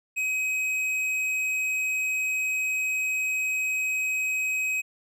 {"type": "tone with tanh clipping", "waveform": "sine", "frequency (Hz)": 2532, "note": "D#7", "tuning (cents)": 30, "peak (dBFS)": -26, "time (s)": [0.16, 4.82], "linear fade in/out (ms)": 20, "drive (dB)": 10, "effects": []}